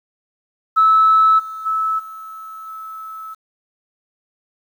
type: tone with level steps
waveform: sine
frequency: 1304 Hz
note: E6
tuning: 19 cents flat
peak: -8 / -27 / -16 / -31 / -29 dBFS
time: 0.76-3.35 s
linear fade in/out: 20 ms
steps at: 1.38 / 1.65 / 1.98 / 2.66 s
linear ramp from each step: 20 ms
effects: tanh soft clip ceiling -4 dBFS + 8-bit